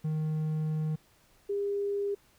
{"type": "tone pair in turn", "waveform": ["triangle", "sine"], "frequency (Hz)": [155.56, 403.2], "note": ["D#3", "G4"], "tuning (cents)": [0, 49], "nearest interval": "octave + major third", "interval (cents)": 1649, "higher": "second", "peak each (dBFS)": [-26, -28], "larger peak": "first", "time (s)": [[0.04, 0.96], [1.49, 2.15]], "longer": "first", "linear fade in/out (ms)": 10, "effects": ["pink hiss -64 dBFS RMS until 2.38 s"]}